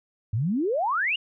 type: exponential sweep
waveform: sine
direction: up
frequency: 98 to 2960 Hz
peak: -22 dBFS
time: 0.33-1.16 s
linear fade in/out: 5 ms
effects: none